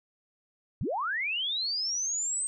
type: linear sweep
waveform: sine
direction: up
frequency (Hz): 73.42 to 8372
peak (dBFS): -28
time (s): 0.81-2.47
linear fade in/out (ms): 0
effects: none